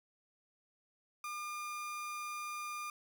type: tone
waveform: 30% pulse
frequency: 1206 Hz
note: D6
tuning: 46 cents sharp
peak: -37 dBFS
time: 1.24-2.9 s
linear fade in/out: 2 ms
effects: none